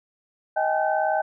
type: tone cluster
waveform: sine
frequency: 630 / 786 / 845 / 1527 Hz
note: D#5 / G5 / G#5 / G6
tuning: +21 / +4 / +30 / -46 cents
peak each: -24 / -24 / -28 / -30 dBFS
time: 0.56-1.22 s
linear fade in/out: 10 ms
effects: none